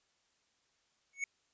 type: tone with exponential growth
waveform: square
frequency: 2217 Hz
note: C#7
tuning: in tune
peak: -30 dBFS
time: 1.13-1.24 s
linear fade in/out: 2 ms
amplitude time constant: 23 ms
effects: white hiss -75 dBFS RMS until 1.53 s + resampled to 16000 Hz